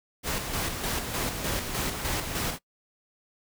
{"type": "noise with tremolo", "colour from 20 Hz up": "pink", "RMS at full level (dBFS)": -29, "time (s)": [0.23, 2.59], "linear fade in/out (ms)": 50, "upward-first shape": "square", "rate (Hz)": 3.3, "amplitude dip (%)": 45, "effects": ["noise-tail reverb RT60 0.1 s tail -22 dB re dry"]}